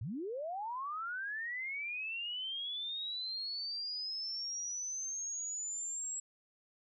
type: linear sweep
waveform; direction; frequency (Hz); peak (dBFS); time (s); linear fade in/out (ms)
sine; up; 88.4 to 7690; -37; 0.01-6.2; 5
effects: none